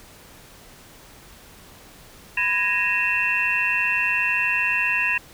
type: tone cluster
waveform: sine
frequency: 997 / 1662 / 1861 / 2515 / 2707 Hz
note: B5 / G#6 / A#6 / D#7 / E7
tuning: +16 / +1 / -3 / +18 / +45 cents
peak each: -31 / -28 / -26 / -26 / -22 dBFS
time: 2.37-5.18 s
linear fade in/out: 5 ms
effects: pink hiss -47 dBFS RMS until 5.33 s